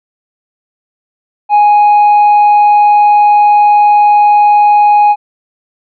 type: tone with tanh clipping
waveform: sine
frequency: 830.6 Hz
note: G#5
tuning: in tune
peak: -4 dBFS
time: 1.49-5.16 s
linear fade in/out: 50 ms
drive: 2 dB
effects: none